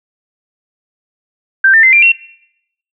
sine tone with pitch steps, 1568 / 1801.2 / 2069 / 2377 / 2730 Hz, G6 / A6 / C7 / D7 / F7, 0 / +40 / -20 / +20 / -40 cents, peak -4 dBFS, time 1.64-2.12 s, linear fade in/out 5 ms, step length 96 ms, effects noise-tail reverb RT60 0.8 s tail -22 dB re dry

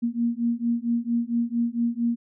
sine beating tone pair, 233.1 / 237.5 Hz, A#3 / A#3, 0 / +33 cents, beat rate 4.4 Hz, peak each -25 dBFS, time 0.02-2.16 s, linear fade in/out 20 ms, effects none

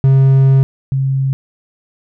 triangle / sine tone pair in turn, 134.6 / 134.6 Hz, C3 / C3, +49 / +49 cents, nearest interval unison, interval 0 cents, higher neither, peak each -4 / -12 dBFS, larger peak first, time 0.04-0.63 / 0.92-1.33 s, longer first, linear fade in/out 0 ms, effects none

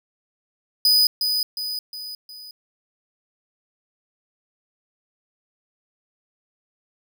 45% pulse tone with echo, 4978 Hz, D#8, in tune, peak -13 dBFS, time 0.85-1.07 s, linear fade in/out 2 ms, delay 360 ms, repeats 4, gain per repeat -6 dB, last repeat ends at 2.51 s, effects none

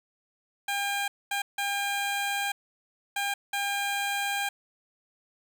15% pulse tone bursts at uneven times, 803 Hz, G5, 41 cents sharp, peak -21 dBFS, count 5, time 0.68-1.08 / 1.31-1.42 / 1.58-2.52 / 3.16-3.34 / 3.53-4.49 s, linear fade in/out 5 ms, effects none

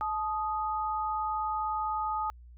sine tone pair together, 864.1 / 1244.5 Hz, A5 / D#6, -32 / 0 cents, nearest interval tritone, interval 632 cents, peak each -31 / -32 dBFS, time 0.01-2.3 s, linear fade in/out 0 ms, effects added 60 Hz sine -48 dBFS peak until 2.57 s

